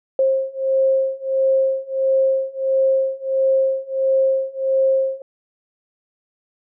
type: beating tone pair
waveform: sine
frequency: 532 / 533.5 Hz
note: C5 / C5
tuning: +29 / +34 cents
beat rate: 1.5 Hz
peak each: -19 / -18 dBFS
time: 0.19-5.22 s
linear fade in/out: 2 ms
effects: none